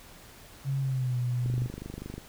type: tone with pitch glide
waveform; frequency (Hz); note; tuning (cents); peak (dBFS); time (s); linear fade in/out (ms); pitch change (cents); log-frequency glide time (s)
sine; 136.5 to 123.02; C#3 to B2; -26 to -6; -26; 0.64-1.69; 50; -180; 0.79-1.18
type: click train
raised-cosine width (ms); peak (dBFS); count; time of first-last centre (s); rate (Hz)
3; -25; 19; 1.46-2.18; 25
effects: pink hiss -51 dBFS RMS until 2.28 s